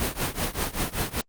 pink noise with tremolo, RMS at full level -24 dBFS, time 0-1.21 s, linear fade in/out 0 ms, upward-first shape triangle, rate 5.2 Hz, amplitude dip 95%, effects Opus 32 kbps

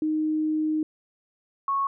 sine tone pair in turn, 310 / 1102 Hz, D#4 / C#6, -6 / -11 cents, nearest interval octave + minor seventh, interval 2195 cents, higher second, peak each -22 dBFS, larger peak neither, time 0.02-0.83 / 1.68-1.87 s, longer first, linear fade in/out 2 ms, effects none

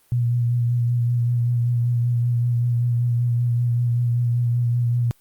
sine tone with vibrato, 120.1 Hz, B2, 48 cents flat, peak -17 dBFS, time 0.12-5.11 s, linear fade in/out 0 ms, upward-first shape sine, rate 5.2 Hz, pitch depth 24 cents each way, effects white hiss -59 dBFS RMS until 5.2 s + Opus 32 kbps

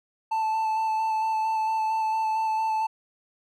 triangle tone with vibrato, 880 Hz, A5, in tune, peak -21 dBFS, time 0.31-2.87 s, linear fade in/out 10 ms, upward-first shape square, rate 4.4 Hz, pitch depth 11 cents each way, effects none

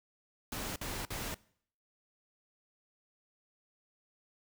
pink noise bursts, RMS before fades -39 dBFS, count 3, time 0.52-1.344 s, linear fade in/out 2 ms, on 240 ms, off 52 ms, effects noise-tail reverb RT60 0.6 s tail -22 dB re dry

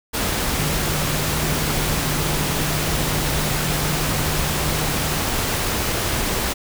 sine tone in noise, 151 Hz, D3, 48 cents sharp, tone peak -26 dBFS, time 0.58-5.19 s, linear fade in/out 20 ms, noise pink, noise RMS -22 dBFS, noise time 0.13-6.54 s, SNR -7 dB, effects none

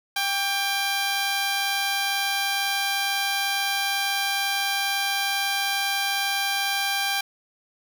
10% pulse tone pair together, 794 / 1149.9 Hz, G5 / D6, +22 / -37 cents, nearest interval tritone, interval 641 cents, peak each -15 / -26 dBFS, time 0.16-7.21 s, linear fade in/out 5 ms, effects none

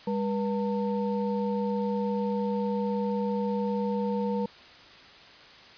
sine tone cluster, 202.1 / 483.3 / 900 Hz, G#3 / B4 / A5, -47 / -38 / +39 cents, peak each -28 / -30 / -35 dBFS, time 0.07-4.46 s, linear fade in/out 5 ms, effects white hiss -50 dBFS RMS until 5.77 s + resampled to 11025 Hz

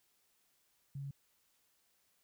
sine tone, 139.1 Hz, C#3, 6 cents sharp, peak -40 dBFS, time 0.95-1.11 s, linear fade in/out 5 ms, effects white hiss -75 dBFS RMS until 2.23 s

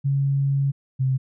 sine tone pair in turn, 138.59 / 131.58 Hz, C#3 / C3, 0 / +10 cents, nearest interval minor second, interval 90 cents, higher first, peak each -18 dBFS, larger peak neither, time 0.04-0.72 / 0.99-1.18 s, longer first, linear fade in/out 20 ms, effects none

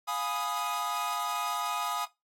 45% pulse chord, F half-diminished seventh, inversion none, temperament equal with one note detuned, 707 / 830.6 / 987.8 / 1244.5 Hz, F5 / Ab5 / Cb6 / Eb6, +21 / 0 / 0 / 0 cents, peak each -39 / -36 / -38 / -33 dBFS, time 0.07-2.06 s, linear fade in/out 20 ms, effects noise-tail reverb RT60 0.2 s tail -18 dB re dry + AAC 48 kbps

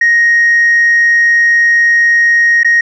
sine tone with dropouts, 1872 Hz, A#6, 7 cents sharp, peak -4 dBFS, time 0.01-2.81 s, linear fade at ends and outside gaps 5 ms, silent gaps 2.633-2.646 s, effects tanh soft clip ceiling -3 dBFS

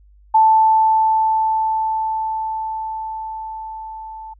sine tone with level ramp, 880 Hz, A5, in tune, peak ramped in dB -8 to -31 dBFS, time 0.34-4.34 s, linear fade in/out 10 ms, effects added 50 Hz sine -46 dBFS peak until 4.39 s

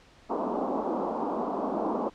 pink band-pass noise, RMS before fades -30 dBFS, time 0.29-2.1 s, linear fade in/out 20 ms, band 210 to 1100 Hz, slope 48 dB/octave, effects pink hiss -56 dBFS RMS until 2.14 s + low-pass 5000 Hz 12 dB/octave

